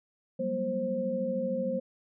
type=tone cluster; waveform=sine; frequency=184.4 / 197.6 / 237.9 / 527 Hz; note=F#3 / G3 / A#3 / C5; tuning=-6 / +14 / +35 / +12 cents; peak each=-38 / -36 / -35 / -30 dBFS; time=0.39-1.8 s; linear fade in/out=10 ms; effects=none

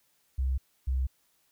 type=tone pair in turn; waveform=sine; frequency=65.41 / 65.06 Hz; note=C2 / C2; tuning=0 / -9 cents; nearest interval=unison; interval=9 cents; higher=first; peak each=-25 dBFS; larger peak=neither; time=0.38-0.58 / 0.87-1.07 s; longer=neither; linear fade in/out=10 ms; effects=white hiss -70 dBFS RMS until 1.51 s

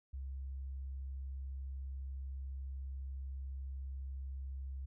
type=tone; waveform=sine; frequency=67 Hz; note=C2; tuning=42 cents sharp; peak=-40 dBFS; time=0.13-4.86 s; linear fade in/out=10 ms; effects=none

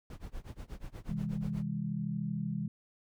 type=noise with tremolo; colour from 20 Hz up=brown; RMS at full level=-41 dBFS; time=0.1-1.63 s; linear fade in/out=2 ms; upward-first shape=sine; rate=8.3 Hz; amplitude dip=95%
type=chord; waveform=sine; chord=C augmented; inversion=none; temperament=just; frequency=130.81 / 163.52 / 204.4 Hz; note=C3 / E3 / G#3; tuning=0 / -14 / -27 cents; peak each=-39 / -36 / -36 dBFS; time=1.09-2.68 s; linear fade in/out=5 ms
effects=none

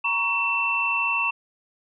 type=tone cluster; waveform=sine; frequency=937 / 1119 / 2682 Hz; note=A#5 / C#6 / E7; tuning=+9 / +16 / +29 cents; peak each=-29 / -29 / -22 dBFS; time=0.04-1.31 s; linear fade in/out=10 ms; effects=none

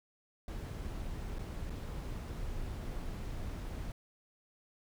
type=noise with dropouts; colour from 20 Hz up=brown; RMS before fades=-40 dBFS; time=0.48-3.92 s; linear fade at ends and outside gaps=2 ms; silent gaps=1.386-1.391 / 1.698-1.703 s; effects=none

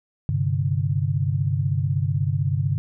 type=chord; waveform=sine; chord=G suspended fourth; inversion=none; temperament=equal; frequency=98 / 130.81 / 146.83 Hz; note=G2 / C3 / D3; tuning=0 / 0 / 0 cents; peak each=-24 dBFS; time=0.29-2.78 s; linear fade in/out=0 ms; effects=none

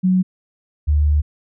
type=tone pair in turn; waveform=sine; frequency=185 / 74.29 Hz; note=F#3 / D2; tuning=0 / +20 cents; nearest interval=octave + major third; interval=1580 cents; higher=first; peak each=-12 dBFS; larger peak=neither; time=0.03-0.23 / 0.87-1.22 s; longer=second; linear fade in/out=20 ms; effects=none

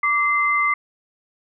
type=tone pair together; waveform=sine; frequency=1164 / 2069 Hz; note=D6 / C7; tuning=-16 / -20 cents; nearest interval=minor seventh; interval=996 cents; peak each=-19 dBFS; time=0.03-0.74 s; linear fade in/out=5 ms; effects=none

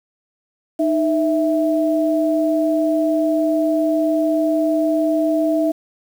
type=tone pair together; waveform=sine; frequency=310 / 656.9 Hz; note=D#4 / E5; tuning=-6 / -6 cents; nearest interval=octave + minor second; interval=1300 cents; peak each=-17 / -18 dBFS; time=0.79-5.72 s; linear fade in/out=10 ms; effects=7-bit

